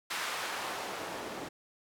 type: noise with band-pass filter sweep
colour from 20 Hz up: white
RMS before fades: -38 dBFS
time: 0.1-1.49 s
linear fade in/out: 10 ms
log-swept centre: 1500 to 330 Hz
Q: 0.77
effects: none